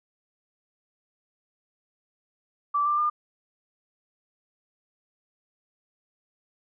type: tone with pitch steps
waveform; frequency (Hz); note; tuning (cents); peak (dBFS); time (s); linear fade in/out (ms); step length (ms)
sine; 1163 / 1184 / 1205.4; D6 / D6 / D6; -17 / +14 / +45; -21; 2.74-3.1; 10; 120
effects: none